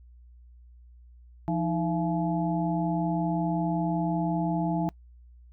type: harmonic tone with a mistuned harmonic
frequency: 170 Hz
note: F3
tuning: 46 cents flat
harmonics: 1 / 2 / 4 / 5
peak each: -27 / -30 / -33 / -34 dBFS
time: 1.48-4.89 s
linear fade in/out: 0 ms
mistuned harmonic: 2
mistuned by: -130 cents
effects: noise-tail reverb RT60 0.1 s tail -24 dB re dry + added 60 Hz sine -49 dBFS peak until 5.52 s